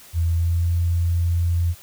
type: tone with pitch glide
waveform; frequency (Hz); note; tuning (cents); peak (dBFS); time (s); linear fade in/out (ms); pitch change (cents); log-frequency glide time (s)
sine; 83.5 to 85.7; E2 to F2; +23 to -32; -17; 0.13-1.75; 50; +45; 0.27-0.68
effects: white hiss -46 dBFS RMS until 1.82 s